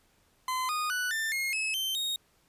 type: tone with pitch steps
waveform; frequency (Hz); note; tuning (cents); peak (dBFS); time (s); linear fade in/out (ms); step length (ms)
40% pulse; 1025 / 1233.1 / 1483.5 / 1784.6 / 2147 / 2583 / 3107 / 3738; C6 / D#6 / F#6 / A6 / C7 / E7 / G7 / A#7; -36 / -16 / +4 / +24 / +44 / -36 / -16 / +4; -28; 0.48-2.16; 2; 210
effects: pink hiss -67 dBFS RMS until 2.48 s + resampled to 32000 Hz